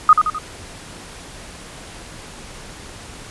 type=tone with echo; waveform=sine; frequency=1244.5 Hz; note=D#6; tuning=in tune; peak=-4 dBFS; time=0.09-0.13 s; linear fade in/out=2 ms; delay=85 ms; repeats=3; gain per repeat=-6 dB; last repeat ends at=0.385 s; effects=pink hiss -37 dBFS RMS until 3.3 s + resampled to 24000 Hz